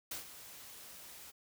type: noise with ADSR envelope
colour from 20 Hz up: white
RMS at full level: -40 dBFS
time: 0.11-1.32 s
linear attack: 6 ms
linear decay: 120 ms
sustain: -12 dB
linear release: 25 ms
effects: none